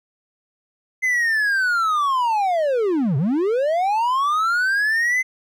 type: linear two-way sweep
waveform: triangle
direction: down then up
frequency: 2063 to 124.1 to 2063 Hz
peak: -15 dBFS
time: 1.02-5.23 s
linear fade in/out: 20 ms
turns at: 3.17 s
effects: none